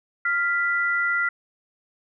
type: tone pair together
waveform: sine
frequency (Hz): 1396.9 / 1980.1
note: F6 / B6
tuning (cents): 0 / +4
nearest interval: tritone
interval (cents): 604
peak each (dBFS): -22 / -24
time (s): 0.25-1.29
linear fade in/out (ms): 5
effects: none